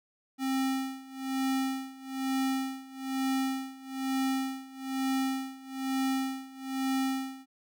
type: tone with tremolo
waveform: square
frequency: 265.7 Hz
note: C4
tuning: 27 cents sharp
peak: -27 dBFS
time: 0.38-7.46 s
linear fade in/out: 50 ms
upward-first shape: sine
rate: 1.1 Hz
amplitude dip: 90%
effects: none